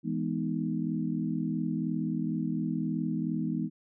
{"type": "chord", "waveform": "sine", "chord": "E major seventh", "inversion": "none", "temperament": "equal", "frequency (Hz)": [164.81, 207.7, 246.9, 311.1], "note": ["E3", "G#3", "B3", "D#4"], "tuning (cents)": [0, 0, 0, 0], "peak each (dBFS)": [-33, -34, -33, -35], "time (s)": [0.03, 3.7], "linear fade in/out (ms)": 50, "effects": []}